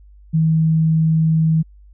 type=tone; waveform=sine; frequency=159.8 Hz; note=D#3; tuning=47 cents sharp; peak=-12 dBFS; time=0.33-1.63 s; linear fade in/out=20 ms; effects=added 50 Hz sine -42 dBFS peak until 1.93 s